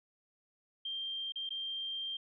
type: tone with dropouts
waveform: sine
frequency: 3174 Hz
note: G7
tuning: 21 cents sharp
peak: -36 dBFS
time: 0.85-2.17 s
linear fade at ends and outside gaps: 5 ms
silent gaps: 1.322-1.357 / 1.492-1.505 s
effects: none